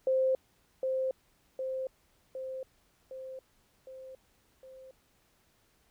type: tone with echo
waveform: sine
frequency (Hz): 523.3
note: C5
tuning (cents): 0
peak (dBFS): -24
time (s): 0.07-0.35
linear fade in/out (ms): 2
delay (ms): 760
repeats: 6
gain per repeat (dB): -4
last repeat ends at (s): 4.91
effects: pink hiss -69 dBFS RMS until 5.9 s